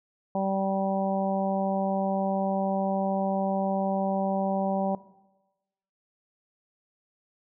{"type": "harmonic tone", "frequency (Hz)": 193.8, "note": "G3", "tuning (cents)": -20, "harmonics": [1, 2, 3, 4, 5], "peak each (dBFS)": [-29, -37, -29, -30, -36], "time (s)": [0.35, 4.95], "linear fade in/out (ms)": 2, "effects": ["noise-tail reverb RT60 1.0 s tail -17 dB re dry"]}